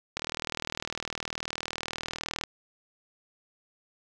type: click train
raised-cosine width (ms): 0.2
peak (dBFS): -14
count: 91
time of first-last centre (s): 0.17-2.437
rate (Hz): 39.7
effects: none